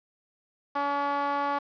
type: tone with band-pass filter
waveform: sawtooth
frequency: 284.1 Hz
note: C#4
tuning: 43 cents sharp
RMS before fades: -28 dBFS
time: 0.75-1.59 s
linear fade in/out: 10 ms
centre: 1000 Hz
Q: 3.4
effects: resampled to 11025 Hz + 8-bit

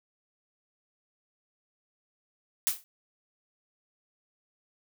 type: noise with exponential decay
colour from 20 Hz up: blue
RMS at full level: -22 dBFS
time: 2.67-2.84 s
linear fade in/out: 0 ms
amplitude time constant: 35 ms
effects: none

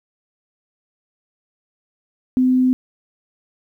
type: tone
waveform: sine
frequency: 255.4 Hz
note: C4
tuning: 42 cents flat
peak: -12 dBFS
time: 2.37-2.73 s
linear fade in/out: 0 ms
effects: 9-bit

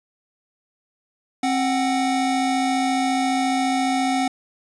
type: tone pair together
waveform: square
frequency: 265.5 / 742 Hz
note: C4 / F#5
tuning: +25 / +5 cents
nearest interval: octave + tritone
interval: 1780 cents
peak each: -22 / -23 dBFS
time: 1.43-4.28 s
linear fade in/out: 5 ms
effects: resampled to 22050 Hz

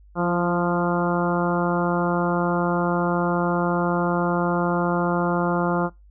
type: harmonic tone with a mistuned harmonic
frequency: 174.61 Hz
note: F3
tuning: in tune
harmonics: 1 / 2 / 3 / 4 / 5 / 6 / 7 / 8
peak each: -23 / -26 / -28 / -29 / -30 / -31 / -31 / -32 dBFS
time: 0.15-5.9 s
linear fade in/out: 50 ms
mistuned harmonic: 2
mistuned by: -20 cents
effects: noise-tail reverb RT60 0.2 s tail -22 dB re dry + added 50 Hz sine -47 dBFS peak until 6.1 s

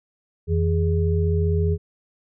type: tone cluster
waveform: sine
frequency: 86.4 / 161.5 / 413.2 Hz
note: F2 / E3 / G#4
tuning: -18 / -35 / -9 cents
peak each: -19 / -25 / -25 dBFS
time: 0.47-1.78 s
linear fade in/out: 50 ms
effects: none

